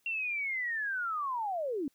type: linear sweep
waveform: sine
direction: down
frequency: 2749 to 259.4 Hz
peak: -31 dBFS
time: 0.06-1.88 s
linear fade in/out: 2 ms
effects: white hiss -73 dBFS RMS until 1.94 s